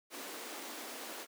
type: high-pass noise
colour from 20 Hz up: pink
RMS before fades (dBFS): -45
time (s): 0.1-1.27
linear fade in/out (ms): 50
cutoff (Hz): 240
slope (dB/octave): 48
effects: none